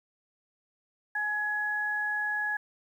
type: tone pair together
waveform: sine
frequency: 841 / 1682 Hz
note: G#5 / G#6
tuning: +22 / +22 cents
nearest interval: octave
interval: 1200 cents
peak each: -36 / -28 dBFS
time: 1.15-2.57 s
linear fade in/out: 5 ms
effects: 10-bit